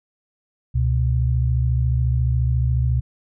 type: tone pair together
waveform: sine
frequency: 69.3 / 123.48 Hz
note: C#2 / B2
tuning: 0 / 0 cents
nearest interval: minor seventh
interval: 1000 cents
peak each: -19 dBFS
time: 0.74-3.01 s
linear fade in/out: 20 ms
effects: none